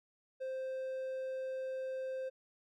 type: tone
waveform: triangle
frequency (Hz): 523.3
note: C5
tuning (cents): 0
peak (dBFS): -35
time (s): 0.4-2.3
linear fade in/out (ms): 20
effects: none